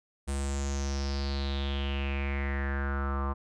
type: tone with low-pass filter sweep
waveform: square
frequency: 69.3 Hz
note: C#2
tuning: in tune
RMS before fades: -31 dBFS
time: 0.27-3.34 s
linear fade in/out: 20 ms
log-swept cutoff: 9000 to 1100 Hz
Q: 6.3
effects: none